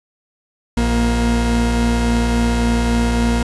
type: tone pair together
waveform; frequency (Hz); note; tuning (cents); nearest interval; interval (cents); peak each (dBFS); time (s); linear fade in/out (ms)
40% pulse; 57.98 / 235.5; A#1 / A#3; -9 / +18; 2 octaves; 2427; -16; 0.77-3.43; 5
effects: resampled to 24000 Hz + 8-bit